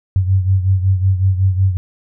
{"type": "beating tone pair", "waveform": "sine", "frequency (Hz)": [93.9, 99.3], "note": ["F#2", "G2"], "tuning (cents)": [26, 23], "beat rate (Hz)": 5.4, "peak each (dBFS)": [-12, -18], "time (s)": [0.16, 1.77], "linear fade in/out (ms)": 0, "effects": []}